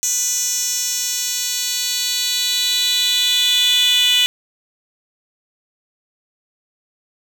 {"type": "tone with high-pass filter sweep", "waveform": "10% pulse", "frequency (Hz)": 493.9, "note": "B4", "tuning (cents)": 0, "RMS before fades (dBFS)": -18, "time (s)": [0.03, 4.26], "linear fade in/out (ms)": 0, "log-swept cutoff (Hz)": [6000, 3200], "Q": 5.9, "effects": []}